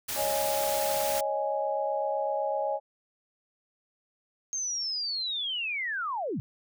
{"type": "noise", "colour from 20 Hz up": "white", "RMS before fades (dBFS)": -33, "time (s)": [0.08, 1.21], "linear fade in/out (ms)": 10}
{"type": "chord", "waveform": "sine", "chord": "C# suspended second", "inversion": "none", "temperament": "equal", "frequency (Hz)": [554.4, 622.3, 830.6], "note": ["C#5", "D#5", "G#5"], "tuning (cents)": [0, 0, 0], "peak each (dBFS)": -31, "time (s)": [0.15, 2.8], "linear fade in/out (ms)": 50}
{"type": "linear sweep", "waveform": "sine", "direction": "down", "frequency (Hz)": [6430, 103.83], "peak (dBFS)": -29, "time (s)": [4.53, 6.4], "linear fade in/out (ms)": 0}
{"effects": []}